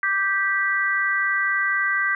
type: chord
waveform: sine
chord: G major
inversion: second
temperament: just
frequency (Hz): 1176 / 1568 / 1960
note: D6 / G6 / B6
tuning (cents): +2 / 0 / -14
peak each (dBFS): -27 / -22 / -23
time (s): 0.03-2.15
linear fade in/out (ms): 2
effects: none